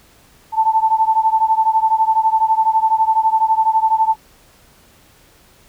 sine beating tone pair, 880 / 892 Hz, A5 / A5, 0 / +23 cents, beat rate 12 Hz, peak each -14 / -16 dBFS, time 0.52-4.16 s, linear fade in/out 50 ms, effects pink hiss -50 dBFS RMS until 5.68 s

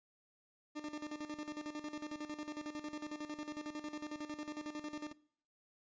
40% pulse tone with tremolo, 300.2 Hz, D4, 38 cents sharp, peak -39 dBFS, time 0.75-5.13 s, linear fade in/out 20 ms, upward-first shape square, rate 11 Hz, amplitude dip 70%, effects noise-tail reverb RT60 0.6 s tail -21 dB re dry + resampled to 16000 Hz

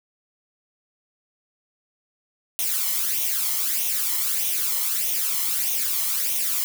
blue noise with flanger, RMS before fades -24 dBFS, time 2.59-6.64 s, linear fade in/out 0 ms, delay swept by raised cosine 0.32 to 0.98 ms, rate 1.6 Hz, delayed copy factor +0.65, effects none

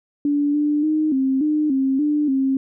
sine tone with pitch steps, 289.4 / 296.1 / 309.1 / 265.8 / 303.4 / 267.5 / 297.5 / 267.8 Hz, D4 / D4 / D#4 / C4 / D#4 / C4 / D4 / C4, -25 / +14 / -11 / +27 / -44 / +38 / +22 / +40 cents, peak -16 dBFS, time 0.25-2.57 s, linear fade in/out 2 ms, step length 290 ms, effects none

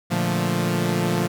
sawtooth chord, Bb major seventh, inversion none, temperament equal, 116.54 / 146.83 / 174.61 / 220 Hz, Bb2 / D3 / F3 / A3, 0 / 0 / 0 / 0 cents, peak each -23 / -24 / -19 / -24 dBFS, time 0.1-1.28 s, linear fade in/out 20 ms, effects none

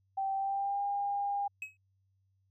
sine tone with pitch glide, 778 to 805.9 Hz, G5 to G5, -13 to +48 cents, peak -30 dBFS, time 0.17-1.48 s, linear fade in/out 10 ms, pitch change +61 cents, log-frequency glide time 0.35-0.82 s
triangle tone with exponential decay, 2557 Hz, D#7, 47 cents sharp, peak -32 dBFS, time 1.62-1.77 s, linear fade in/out 2 ms, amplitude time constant 32 ms
effects added 96 Hz sine -70 dBFS peak until 2.5 s

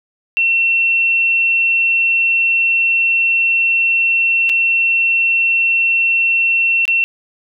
sine tone with dropouts, 2710 Hz, E7, 47 cents sharp, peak -11 dBFS, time 0.37-7.04 s, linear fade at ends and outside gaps 0 ms, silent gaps 4.493-4.497 / 6.854-6.879 s, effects none

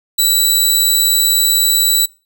15% pulse tone, 3948 Hz, B7, 1 cent flat, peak -3 dBFS, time 0.18-2.06 s, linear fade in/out 10 ms, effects noise-tail reverb RT60 0.3 s tail -22 dB re dry

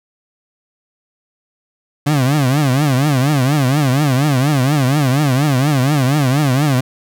30% pulse tone with vibrato, 138.59 Hz, C#3, in tune, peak -9 dBFS, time 2.06-6.81 s, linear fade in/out 10 ms, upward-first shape triangle, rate 4.2 Hz, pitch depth 210 cents each way, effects none

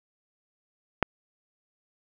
click, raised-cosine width 0.5 ms, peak -5 dBFS, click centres 1.027 s, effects none

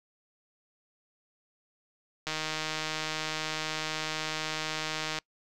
click train, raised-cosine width 0.2 ms, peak -15 dBFS, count 456, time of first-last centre 2.27-5.187 s, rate 156 Hz, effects noise-tail reverb RT60 0.1 s tail -25 dB re dry

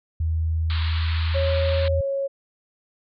sine tone with pitch glide, 80.4 to 82.09 Hz, E2 to E2, -43 to -7 cents, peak -20 dBFS, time 0.2-2.01 s, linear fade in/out 5 ms, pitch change +36 cents, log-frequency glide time 0.39-1.79 s
white band-pass noise, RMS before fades -34 dBFS, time 0.7-1.88 s, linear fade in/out 0 ms, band 900 to 4400 Hz, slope 96 dB/octave
sine tone, 550 Hz, C#5, 14 cents flat, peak -22 dBFS, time 1.34-2.28 s, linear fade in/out 20 ms
effects none

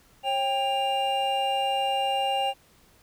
triangle tone cluster, 544 / 792 / 2802 Hz, C#5 / G5 / F7, -33 / +18 / +5 cents, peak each -29 / -23 / -29 dBFS, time 0.23-2.54 s, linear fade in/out 50 ms, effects pink hiss -59 dBFS RMS until 3.02 s

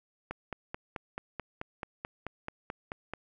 click train, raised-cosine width 0.5 ms, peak -21 dBFS, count 14, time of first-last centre 0.31-3.136 s, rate 4.6 Hz, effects none

